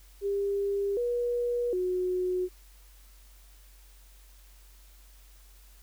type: tone with pitch steps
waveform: sine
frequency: 400 / 481.9 / 365.2 Hz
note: G4 / B4 / F#4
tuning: +35 / -43 / -23 cents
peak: -26 dBFS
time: 0.21-2.49 s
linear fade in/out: 50 ms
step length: 760 ms
effects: added 47 Hz sine -52 dBFS peak until 5.82 s + white hiss -60 dBFS RMS until 5.82 s

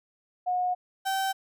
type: tone pair in turn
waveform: sine / 35% pulse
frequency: 725 / 772.7 Hz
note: F#5 / G5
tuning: -35 / -25 cents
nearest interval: minor second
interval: 110 cents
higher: second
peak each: -24 dBFS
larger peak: neither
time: 0.46-0.75 / 1.05-1.33 s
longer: first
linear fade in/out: 20 ms
effects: none

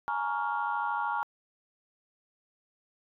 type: chord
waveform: sine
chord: Bb minor seventh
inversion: third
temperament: just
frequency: 839.1 / 932.3 / 1118.8 / 1398.5 Hz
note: Ab5 / Bb5 / Db6 / F6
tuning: +18 / 0 / +16 / +2 cents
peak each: -33 / -32 / -35 / -34 dBFS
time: 0.08-1.23 s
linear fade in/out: 0 ms
effects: tanh soft clip ceiling -19 dBFS

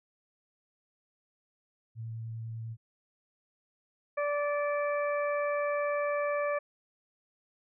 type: tone with vibrato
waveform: sine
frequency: 113.1 Hz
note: A2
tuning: 48 cents sharp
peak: -36 dBFS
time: 1.95-2.77 s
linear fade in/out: 50 ms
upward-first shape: sine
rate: 10 Hz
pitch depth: 11 cents each way
type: harmonic tone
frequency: 582 Hz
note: D5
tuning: 16 cents flat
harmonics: 1 / 2 / 3 / 4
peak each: -29 / -35 / -39 / -41 dBFS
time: 4.17-6.59 s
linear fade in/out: 10 ms
effects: none

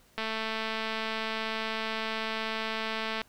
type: click train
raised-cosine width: 0.3 ms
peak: -17 dBFS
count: 672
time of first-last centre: 0.18-3.216 s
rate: 221 Hz
effects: pink hiss -62 dBFS RMS until 3.28 s

